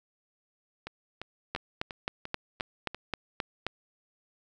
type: two click trains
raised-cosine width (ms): 0.3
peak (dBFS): -14 / -22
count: 9 / 7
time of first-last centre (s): 1.55-3.666 / 0.87-2.946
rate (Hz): 3.78 / 2.89
effects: none